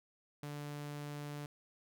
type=tone; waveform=sawtooth; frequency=146.3 Hz; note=D3; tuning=6 cents flat; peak=-38 dBFS; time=0.43-1.46 s; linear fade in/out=2 ms; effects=none